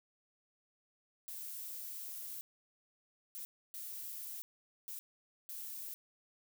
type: noise bursts at uneven times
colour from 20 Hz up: violet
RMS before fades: -45 dBFS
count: 5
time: 1.28-2.41 / 3.35-3.45 / 3.74-4.42 / 4.88-4.99 / 5.49-5.94 s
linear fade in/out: 0 ms
effects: none